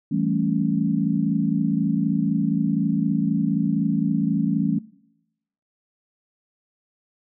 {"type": "chord", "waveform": "sine", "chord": "A dominant seventh", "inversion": "second", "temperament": "equal", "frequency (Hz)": [164.81, 196, 220, 277.2], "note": ["E3", "G3", "A3", "C#4"], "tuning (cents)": [0, 0, 0, 0], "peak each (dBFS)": -25, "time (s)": [0.11, 4.79], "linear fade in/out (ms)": 10, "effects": ["noise-tail reverb RT60 0.9 s tail -22 dB re dry"]}